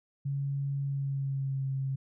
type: tone with pitch glide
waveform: sine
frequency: 139.4 to 134.73 Hz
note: C#3 to C#3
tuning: +10 to -49 cents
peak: -29 dBFS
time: 0.25-1.96 s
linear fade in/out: 10 ms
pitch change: -59 cents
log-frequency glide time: 0.83-1.66 s
effects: none